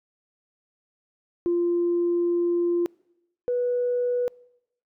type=tone pair in turn; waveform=sine; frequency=346.6 / 490.2 Hz; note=F4 / B4; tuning=-13 / -13 cents; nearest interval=tritone; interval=600 cents; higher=second; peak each=-19 / -21 dBFS; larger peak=first; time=1.46-2.86 / 3.48-4.28 s; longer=first; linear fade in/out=0 ms; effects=noise-tail reverb RT60 0.9 s tail -26 dB re dry + tanh soft clip ceiling -16 dBFS